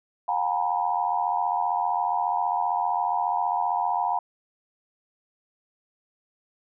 sine tone cluster, 717 / 804 / 900 / 975 Hz, F5 / G5 / A5 / B5, +45 / +44 / +39 / -23 cents, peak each -28 dBFS, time 0.28-4.19 s, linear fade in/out 5 ms, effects none

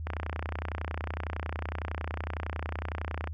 click train, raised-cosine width 0.5 ms, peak -19 dBFS, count 100, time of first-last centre 0.07-3.274 s, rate 30.9 Hz, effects added 79 Hz sine -34 dBFS peak until 3.33 s

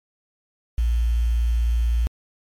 sine tone with quantisation, 58 Hz, A#1, 8 cents flat, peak -17 dBFS, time 0.78-2.07 s, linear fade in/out 0 ms, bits 7, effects MP3 64 kbps

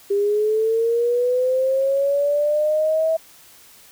sine linear sweep, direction up, 398.2 to 650 Hz, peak -16 dBFS, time 0.1-3.17 s, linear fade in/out 10 ms, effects white hiss -48 dBFS RMS until 3.91 s

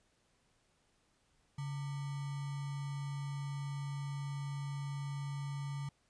sine tone with sample-and-hold, 140.7 Hz, C#3, 26 cents sharp, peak -37 dBFS, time 1.58-5.89 s, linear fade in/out 5 ms, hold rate 1050 Hz, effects pink hiss -74 dBFS RMS until 6.09 s + resampled to 22050 Hz

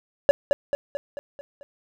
triangle tone with echo, 568 Hz, C#5, 42 cents sharp, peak -8 dBFS, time 0.29-0.31 s, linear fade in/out 0 ms, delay 220 ms, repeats 6, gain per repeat -5 dB, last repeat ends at 1.63 s, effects none

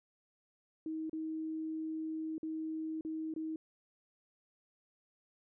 sine tone with dropouts, 316.9 Hz, D#4, 32 cents sharp, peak -36 dBFS, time 0.86-3.56 s, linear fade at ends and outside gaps 2 ms, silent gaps 1.096-1.13 / 2.381-2.43 / 3.01-3.049 / 3.339-3.362 s, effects none

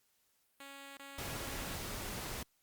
5% pulse tone bursts, 277.2 Hz, C#4, in tune, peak -37 dBFS, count 3, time 0.6-1.758 s, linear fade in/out 2 ms, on 370 ms, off 24 ms
pink noise, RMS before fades -42 dBFS, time 1.18-2.43 s, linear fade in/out 5 ms
effects white hiss -75 dBFS RMS until 2.62 s + Opus 48 kbps

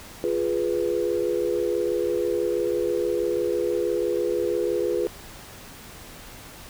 sine chord, F diminished, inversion none, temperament equal, 349.2 / 415.3 / 493.9 Hz, F4 / Ab4 / Cb5, 0 / 0 / 0 cents, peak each -26 dBFS, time 0.24-5.07 s, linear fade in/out 0 ms, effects pink hiss -43 dBFS RMS until 6.69 s

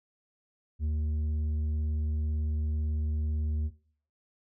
sine tone with tanh clipping, 76.5 Hz, D#2, 29 cents flat, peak -28 dBFS, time 0.79-3.71 s, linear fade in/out 50 ms, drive 6 dB, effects noise-tail reverb RT60 0.5 s tail -18 dB re dry

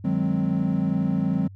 triangle chord, Ab dominant seventh, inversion second, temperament equal, 155.56 / 185 / 207.7 / 261.6 Hz, Eb3 / Gb3 / Ab3 / C4, 0 / 0 / 0 / 0 cents, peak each -25 / -22 / -25 / -25 dBFS, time 0.04-1.48 s, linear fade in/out 10 ms, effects tanh soft clip ceiling -9 dBFS + added 97 Hz sine -40 dBFS peak until 1.55 s

